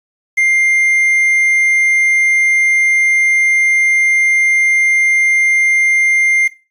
triangle tone with quantisation, 2100 Hz, C7, 6 cents sharp, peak -8 dBFS, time 0.37-6.48 s, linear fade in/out 10 ms, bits 6, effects noise-tail reverb RT60 0.3 s tail -17 dB re dry + resampled to 32000 Hz

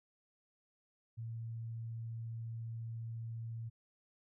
sine tone, 114.3 Hz, A#2, 34 cents flat, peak -40 dBFS, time 1.17-3.7 s, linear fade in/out 20 ms, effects none

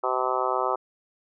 harmonic tone, 128.2 Hz, C3, 35 cents flat, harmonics 3 / 4 / 5 / 6 / 7 / 8 / 9 / 10, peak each -31 / -31 / -31 / -31 / -31 / -31 / -31 / -31 dBFS, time 0.03-0.76 s, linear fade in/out 10 ms, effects none

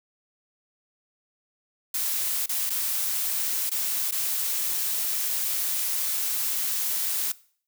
blue noise with dropouts, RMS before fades -27 dBFS, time 1.94-7.32 s, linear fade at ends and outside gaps 5 ms, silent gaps 2.461-2.492 / 2.696-2.703 / 3.696-3.714 / 4.111-4.121 s, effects noise-tail reverb RT60 0.5 s tail -20 dB re dry

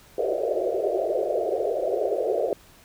pink band-pass noise, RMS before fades -25 dBFS, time 0.18-2.53 s, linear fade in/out 2 ms, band 360 to 690 Hz, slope 96 dB/octave, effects pink hiss -53 dBFS RMS until 2.84 s

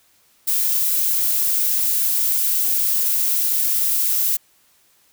violet noise, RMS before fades -19 dBFS, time 0.47-4.37 s, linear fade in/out 10 ms, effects white hiss -58 dBFS RMS until 5.12 s

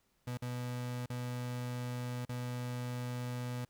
35% pulse tone with dropouts, 123.47 Hz, B2, in tune, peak -35 dBFS, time 0.27-3.65 s, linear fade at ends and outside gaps 5 ms, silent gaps 0.374-0.421 / 1.06-1.099 / 2.252-2.292 s, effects pink hiss -75 dBFS RMS until 3.69 s

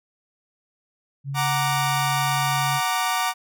sine tone, 138.59 Hz, C#3, in tune, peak -26 dBFS, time 1.24-2.81 s, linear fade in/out 50 ms
sawtooth chord, Gb augmented, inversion none, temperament equal, 740 / 932.3 / 1174.7 Hz, Gb5 / Bb5 / D6, 0 / 0 / 0 cents, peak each -22 dBFS, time 1.34-3.34 s, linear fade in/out 50 ms
effects none

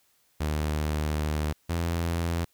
sawtooth tone pair in turn, 76.1 / 84.37 Hz, D#2 / E2, -38 / +41 cents, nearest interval major second, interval 179 cents, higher second, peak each -22 dBFS, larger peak neither, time 0.4-1.53 / 1.69-2.45 s, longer first, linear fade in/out 10 ms, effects white hiss -67 dBFS RMS until 2.53 s

